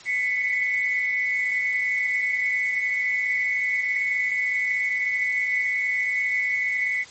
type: tone pair together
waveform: sine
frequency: 2000 / 2210 Hz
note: B6 / C#7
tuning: +21 / -6 cents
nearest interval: major second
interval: 173 cents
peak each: -24 dBFS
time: 0.05-7.05 s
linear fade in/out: 50 ms
effects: white hiss -45 dBFS RMS until 7.1 s + MP3 32 kbps